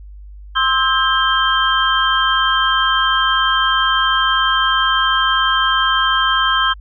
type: tone cluster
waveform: sine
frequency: 1053 / 1304 / 1602 / 3153 Hz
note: C6 / E6 / G6 / G7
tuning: +11 / -19 / +37 / +9 cents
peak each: -18 dBFS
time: 0.55-6.74 s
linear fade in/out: 20 ms
effects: added 50 Hz sine -33 dBFS peak until 6.8 s